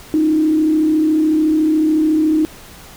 sine tone with frequency modulation, 311.6 Hz, D#4, 3 cents sharp, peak -11 dBFS, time 0.14-2.45 s, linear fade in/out 0 ms, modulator 33.9 Hz, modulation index 0.41, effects pink hiss -39 dBFS RMS until 2.96 s

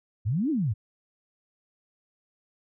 sine exponential two-way sweep, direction up then down, 92.5 to 333.2 to 92.5 Hz, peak -23 dBFS, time 0.25-0.74 s, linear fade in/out 20 ms, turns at 0.5 s, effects none

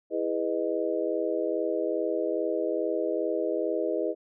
sine chord, E major seventh, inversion none, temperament just, 329.6 / 412 / 494.4 / 618.1 Hz, E4 / G#4 / B4 / D#5, 0 / -14 / +2 / -12 cents, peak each -31 dBFS, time 0.1-4.15 s, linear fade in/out 50 ms, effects none

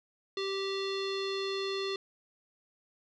square tone with low-pass filter, 390 Hz, G4, 9 cents flat, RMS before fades -34 dBFS, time 0.37-1.96 s, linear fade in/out 2 ms, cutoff 4000 Hz, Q 6.1, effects none

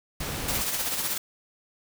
pink noise, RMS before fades -32 dBFS, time 0.2-0.62 s, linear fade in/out 5 ms
white noise with tremolo, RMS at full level -27 dBFS, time 0.48-1.18 s, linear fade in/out 5 ms, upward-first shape sine, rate 16 Hz, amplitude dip 45%
effects none

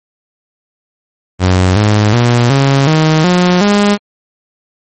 sawtooth tone with pitch steps, 92.2 / 105.3 / 120.26 / 137.35 / 156.86 / 179.15 / 204.6 Hz, F#2 / G#2 / B2 / C#3 / D#3 / F3 / G#3, -6 / +24 / -46 / -16 / +14 / +44 / -26 cents, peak -3 dBFS, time 1.39-3.98 s, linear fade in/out 50 ms, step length 370 ms, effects MP3 32 kbps

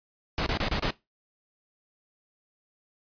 pink noise bursts, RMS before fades -27 dBFS, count 5, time 0.38-0.906 s, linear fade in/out 0 ms, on 82 ms, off 29 ms, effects noise-tail reverb RT60 0.2 s tail -19 dB re dry + resampled to 11025 Hz

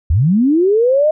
sine linear sweep, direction up, 65.41 to 630 Hz, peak -9 dBFS, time 0.1-1.11 s, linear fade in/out 5 ms, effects none

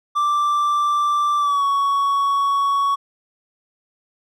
triangle tone with pitch glide, 1174.7 to 1117.8 Hz, D6 to C#6, 0 to +14 cents, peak -14 dBFS, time 0.15-2.96 s, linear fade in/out 20 ms, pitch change -86 cents, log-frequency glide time 1.38-1.64 s, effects none

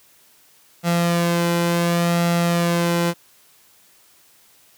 sawtooth tone with flanger, 171.4 Hz, F3, 32 cents flat, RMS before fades -19 dBFS, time 0.83-3.14 s, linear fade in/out 50 ms, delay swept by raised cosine 1.5 to 2.02 ms, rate 0.69 Hz, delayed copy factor +0.55, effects white hiss -54 dBFS RMS until 4.77 s + high-pass 80 Hz 12 dB/octave

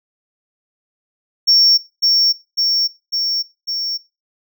triangle tone with echo, 5480 Hz, F8, 34 cents flat, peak -6 dBFS, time 1.47-1.78 s, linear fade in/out 20 ms, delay 550 ms, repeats 4, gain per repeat -3 dB, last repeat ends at 3.98 s, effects noise-tail reverb RT60 0.3 s tail -23 dB re dry + tanh soft clip ceiling -4 dBFS

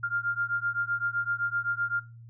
sine beating tone pair, 1396.9 / 1404.7 Hz, F6 / F6, 0 / +10 cents, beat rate 7.8 Hz, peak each -30 dBFS, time 0.03-2 s, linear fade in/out 10 ms, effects noise-tail reverb RT60 0.3 s tail -20 dB re dry + added 116 Hz sine -45 dBFS peak until 2.29 s

